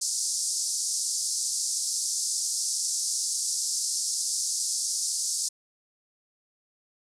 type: band-pass noise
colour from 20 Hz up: pink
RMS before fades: -29 dBFS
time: 0.01-5.49 s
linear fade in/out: 10 ms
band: 4900 to 9800 Hz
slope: 48 dB/octave
effects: none